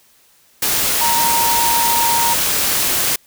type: tone in noise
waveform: sine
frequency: 932.3 Hz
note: A#5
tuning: in tune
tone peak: -16 dBFS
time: 1.01-2.34 s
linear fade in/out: 5 ms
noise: white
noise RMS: -17 dBFS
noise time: 0.62-3.16 s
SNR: -2 dB
effects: white hiss -53 dBFS RMS until 3.26 s